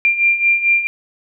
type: beating tone pair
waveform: sine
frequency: 2380 / 2384.5 Hz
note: D7 / D7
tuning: +22 / +26 cents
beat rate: 4.5 Hz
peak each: -18 / -13 dBFS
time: 0.05-0.87 s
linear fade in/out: 0 ms
effects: none